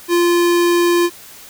square tone, 346.8 Hz, F4, 12 cents flat, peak -12 dBFS, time 0.08-1.1 s, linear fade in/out 50 ms, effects white hiss -39 dBFS RMS until 1.49 s

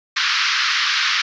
pink band-pass noise, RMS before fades -19 dBFS, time 0.16-1.22 s, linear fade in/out 10 ms, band 1200 to 5500 Hz, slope 48 dB/octave, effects resampled to 16000 Hz

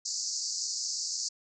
pink band-pass noise, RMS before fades -34 dBFS, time 0.05-1.29 s, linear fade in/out 10 ms, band 4500 to 7400 Hz, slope 96 dB/octave, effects none

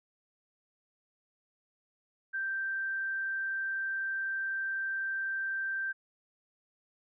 sine tone, 1568 Hz, G6, in tune, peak -31 dBFS, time 2.33-5.93 s, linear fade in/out 20 ms, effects none

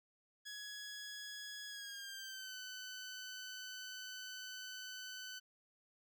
15% pulse tone with pitch glide, 1675 to 1509.6 Hz, G#6 to F#6, +14 to +34 cents, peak -40 dBFS, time 0.45-5.4 s, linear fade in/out 20 ms, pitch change -180 cents, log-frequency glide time 1.68-2.57 s, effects none

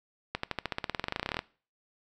accelerating click train, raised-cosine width 0.3 ms, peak -14 dBFS, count 23, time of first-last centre 0.35-1.391 s, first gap 84 ms, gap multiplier 0.94, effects noise-tail reverb RT60 0.4 s tail -21 dB re dry

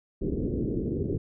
white low-pass noise, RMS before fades -29 dBFS, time 0.21-1.18 s, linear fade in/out 10 ms, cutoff 430 Hz, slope 48 dB/octave, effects none

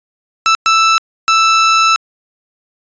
sawtooth tone bursts at uneven times, 1321 Hz, E6, 3 cents sharp, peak -4 dBFS, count 3, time 0.46-0.55 / 0.66-0.98 / 1.28-1.96 s, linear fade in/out 0 ms, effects resampled to 16000 Hz

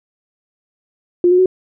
sine tone with pitch steps, 353 / 362 / 371.4 Hz, F4 / F#4 / F#4, +19 / -38 / +7 cents, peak -8 dBFS, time 1.24-1.459 s, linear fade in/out 2 ms, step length 73 ms, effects none

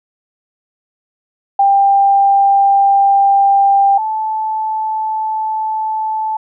sine tone pair in turn, 793 / 872.3 Hz, G5 / A5, +20 / -15 cents, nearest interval major second, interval 165 cents, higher second, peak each -7 / -15 dBFS, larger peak first, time 1.59-3.98 / 3.98-6.37 s, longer neither, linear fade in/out 5 ms, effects none

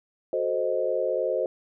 sine chord, F# diminished seventh, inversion none, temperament equal, 370 / 440 / 523.3 / 622.3 Hz, F#4 / A4 / C5 / Eb5, 0 / 0 / 0 / 0 cents, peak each -31 / -31 / -26 / -29 dBFS, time 0.33-1.46 s, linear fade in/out 2 ms, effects none

